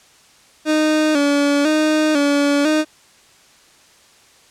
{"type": "tone with vibrato", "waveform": "30% pulse", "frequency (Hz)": 297, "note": "D4", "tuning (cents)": 20, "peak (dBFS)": -11, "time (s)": [0.65, 2.85], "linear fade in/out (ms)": 50, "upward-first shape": "square", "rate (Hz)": 1, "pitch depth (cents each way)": 66, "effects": ["white hiss -50 dBFS RMS until 4.5 s", "low-pass 8000 Hz 12 dB/octave"]}